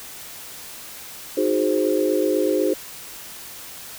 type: chord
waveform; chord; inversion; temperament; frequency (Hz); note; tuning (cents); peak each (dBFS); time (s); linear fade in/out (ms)
sine; Ab dominant seventh; second; equal with one note detuned; 311.1 / 367.2 / 415.3 / 523.3; Eb4 / Gb4 / Ab4 / C5; 0 / -13 / 0 / 0; -23; 1.37-2.74; 5
effects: white hiss -38 dBFS RMS until 3.98 s